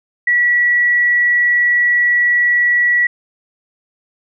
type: tone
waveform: sine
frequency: 1939 Hz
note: B6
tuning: 32 cents flat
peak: -10 dBFS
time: 0.27-3.07 s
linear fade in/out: 5 ms
effects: none